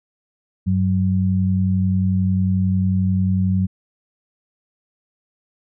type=tone pair together; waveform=sine; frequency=96 / 187.18 Hz; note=G2 / F#3; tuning=-36 / +20 cents; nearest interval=octave; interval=1156 cents; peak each=-18 dBFS; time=0.66-3.67 s; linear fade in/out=20 ms; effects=none